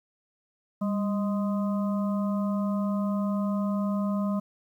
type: harmonic tone with a mistuned harmonic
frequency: 207.7 Hz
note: G#3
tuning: in tune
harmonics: 1 / 3 / 5 / 6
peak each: -25 / -35 / -39 / -41 dBFS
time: 0.81-4.4 s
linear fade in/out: 10 ms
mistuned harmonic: 1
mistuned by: -69 cents
effects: 10-bit